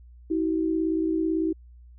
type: tone pair together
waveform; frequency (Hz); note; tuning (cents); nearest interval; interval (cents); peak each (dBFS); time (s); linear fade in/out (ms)
sine; 320.8 / 378.8; E4 / F#4; -47 / +41; minor third; 288; -23 / -29; 0.3-1.53; 10
effects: added 60 Hz sine -46 dBFS peak until 1.98 s